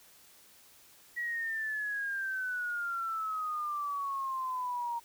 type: exponential sweep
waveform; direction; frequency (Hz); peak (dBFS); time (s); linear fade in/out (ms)
sine; down; 1929 to 932.3; -32; 1.16-5; 20
effects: white hiss -59 dBFS RMS until 5.04 s